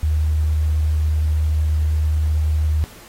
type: tone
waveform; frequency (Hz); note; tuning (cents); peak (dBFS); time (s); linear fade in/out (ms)
sine; 77; D#2; -17; -15; 0.03-2.84; 0
effects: pink hiss -43 dBFS RMS until 3.08 s + AAC 48 kbps